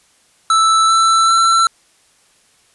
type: tone with pitch steps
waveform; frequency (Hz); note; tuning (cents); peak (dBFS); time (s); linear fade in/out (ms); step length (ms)
square; 1318.5 / 1330.7 / 1343.1; E6 / E6 / E6; 0 / +16 / +32; -10; 0.5-1.67; 2; 390
effects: white hiss -54 dBFS RMS until 2.74 s + resampled to 24000 Hz